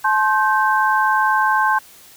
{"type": "tone cluster", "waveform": "sine", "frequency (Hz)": [862, 1062, 1555], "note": ["A5", "C6", "G6"], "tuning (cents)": [-36, 25, -14], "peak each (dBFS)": -18, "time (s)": [0.04, 1.79], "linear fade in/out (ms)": 10, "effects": ["white hiss -45 dBFS RMS until 2.16 s"]}